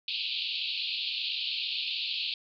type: band-pass noise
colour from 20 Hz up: white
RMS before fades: -33 dBFS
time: 0.08-2.34 s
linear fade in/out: 2 ms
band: 2500 to 4500 Hz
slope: 96 dB/octave
effects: none